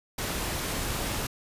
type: noise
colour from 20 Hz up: pink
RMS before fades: -31 dBFS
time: 0.18-1.27 s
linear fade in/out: 5 ms
effects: resampled to 32000 Hz